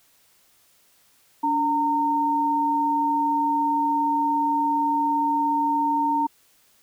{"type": "tone pair together", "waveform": "sine", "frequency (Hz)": [288.7, 916.6], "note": ["D4", "A#5"], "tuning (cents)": [-30, -29], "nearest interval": "octave + minor sixth", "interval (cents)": 2001, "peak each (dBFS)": [-26, -20], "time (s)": [1.43, 6.27], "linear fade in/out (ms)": 10, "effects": ["white hiss -60 dBFS RMS until 6.82 s"]}